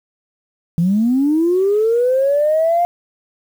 sine linear sweep, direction up, 161.7 to 706 Hz, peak -11 dBFS, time 0.78-2.85 s, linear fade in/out 0 ms, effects tanh soft clip ceiling -7 dBFS + 7-bit

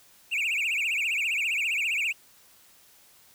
triangle tone with vibrato, 2497 Hz, D#7, 6 cents sharp, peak -23 dBFS, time 0.31-2.13 s, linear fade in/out 20 ms, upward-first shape triangle, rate 15 Hz, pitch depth 240 cents each way, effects white hiss -57 dBFS RMS until 3.34 s

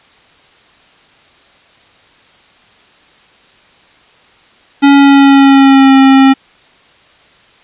square tone with pitch glide, 280.4 to 268.7 Hz, C#4 to C4, +20 to +46 cents, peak -3 dBFS, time 4.82-6.34 s, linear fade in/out 20 ms, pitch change -74 cents, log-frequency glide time 4.93-5.96 s, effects white hiss -45 dBFS RMS until 7.63 s + resampled to 8000 Hz

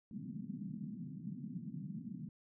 white band-pass noise, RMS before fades -45 dBFS, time 0.11-2.29 s, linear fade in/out 2 ms, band 140 to 240 Hz, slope 48 dB/octave, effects none

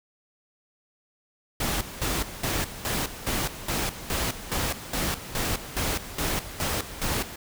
pink noise with tremolo, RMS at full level -27 dBFS, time 1.6-7.36 s, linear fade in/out 5 ms, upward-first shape square, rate 2.4 Hz, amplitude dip 75%, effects none

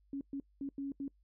sine tone bursts at uneven times, 277.2 Hz, C#4, in tune, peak -36 dBFS, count 5, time 0.13-0.21 / 0.33-0.4 / 0.61-0.69 / 0.78-0.92 / 1-1.08 s, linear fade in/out 2 ms, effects noise-tail reverb RT60 0.1 s tail -24 dB re dry + added 50 Hz sine -66 dBFS peak until 1.23 s

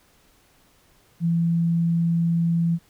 sine tone, 168.1 Hz, E3, 34 cents sharp, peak -18 dBFS, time 1.2-2.79 s, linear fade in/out 50 ms, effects pink hiss -59 dBFS RMS until 2.89 s

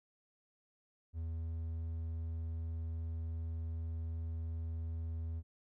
triangle tone, 81.7 Hz, E2, 15 cents flat, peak -35 dBFS, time 1.13-5.43 s, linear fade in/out 50 ms, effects none

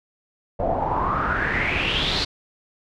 pink noise with low-pass filter sweep, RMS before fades -23 dBFS, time 0.59-2.25 s, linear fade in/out 10 ms, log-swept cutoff 620 to 4400 Hz, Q 6.4, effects none

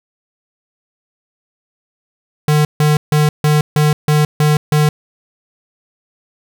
square tone bursts, 150.5 Hz, D3, 43 cents sharp, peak -10 dBFS, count 8, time 2.48-4.89 s, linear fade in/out 2 ms, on 170 ms, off 150 ms, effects none

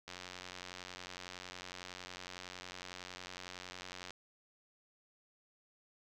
click train, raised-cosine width 0.2 ms, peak -28 dBFS, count 367, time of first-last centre 0.08-4.106 s, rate 90.9 Hz, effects none

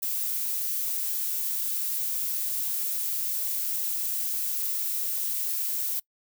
violet noise, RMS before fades -29 dBFS, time 0.02-6 s, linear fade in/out 10 ms, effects noise-tail reverb RT60 0.1 s tail -24 dB re dry

